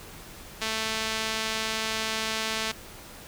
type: tone with band-pass filter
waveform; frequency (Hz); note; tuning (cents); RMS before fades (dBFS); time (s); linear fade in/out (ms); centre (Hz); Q
sawtooth; 220.6; A3; +5; -30; 0.61-2.72; 10; 3800; 0.74
effects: pink hiss -45 dBFS RMS until 3.27 s